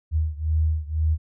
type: beating tone pair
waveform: sine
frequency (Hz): 77.78 / 79.78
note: D#2 / D#2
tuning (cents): 0 / +44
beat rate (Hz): 2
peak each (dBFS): -22 / -24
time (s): 0.11-1.18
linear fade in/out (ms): 50
effects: none